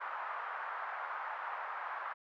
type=band-pass noise; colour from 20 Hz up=white; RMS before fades=-41 dBFS; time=0-2.14 s; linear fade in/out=20 ms; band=800 to 1400 Hz; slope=24 dB/octave; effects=none